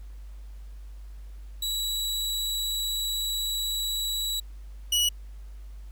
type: tone pair in turn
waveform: sawtooth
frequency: 3908 / 2928 Hz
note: B7 / F#7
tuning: -19 / -19 cents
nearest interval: perfect fourth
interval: 500 cents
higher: first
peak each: -24 / -18 dBFS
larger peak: second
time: 1.62-4.4 / 4.92-5.09 s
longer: first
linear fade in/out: 5 ms
effects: added 50 Hz sine -39 dBFS peak until 5.91 s + pink hiss -62 dBFS RMS until 5.91 s